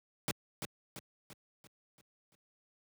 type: noise with echo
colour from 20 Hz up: pink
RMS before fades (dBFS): -33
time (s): 0.28-0.31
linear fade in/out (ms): 0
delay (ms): 340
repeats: 6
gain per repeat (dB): -6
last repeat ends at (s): 2.35
effects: high-pass 100 Hz 12 dB/octave